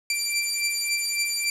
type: beating tone pair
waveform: 15% pulse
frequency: 2349 / 2352.6 Hz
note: D7 / D7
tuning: 0 / +2 cents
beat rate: 3.6 Hz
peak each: -22 / -19 dBFS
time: 0.1-1.5 s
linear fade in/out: 2 ms
effects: resampled to 32000 Hz + 7-bit